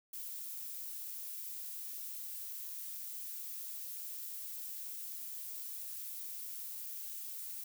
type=noise; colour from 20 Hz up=violet; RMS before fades=-44 dBFS; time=0.13-7.64 s; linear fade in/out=5 ms; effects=none